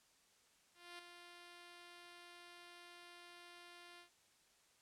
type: tone with ADSR envelope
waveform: 5% pulse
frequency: 349.2 Hz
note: F4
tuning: in tune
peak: -38 dBFS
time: 0.74-4.1 s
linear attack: 250 ms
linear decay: 4 ms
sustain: -7 dB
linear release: 110 ms
effects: white hiss -72 dBFS RMS until 4.81 s + low-pass 9000 Hz 12 dB/octave